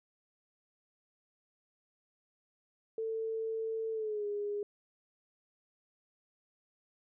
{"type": "tone with pitch glide", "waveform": "sine", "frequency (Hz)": [446.1, 411.4], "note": ["A4", "G#4"], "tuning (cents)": [24, -16], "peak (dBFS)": -33, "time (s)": [2.98, 4.63], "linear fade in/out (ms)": 2, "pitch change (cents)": -140, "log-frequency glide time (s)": [3.92, 4.26], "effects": []}